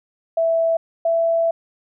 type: tone pair in turn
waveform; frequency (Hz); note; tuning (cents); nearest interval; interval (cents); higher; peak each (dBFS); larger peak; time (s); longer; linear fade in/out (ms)
sine; 659.3 / 664.7; E5 / E5; 0 / +14; unison; 14; second; -15 / -15; neither; 0.37-0.77 / 1.05-1.51; second; 5
effects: none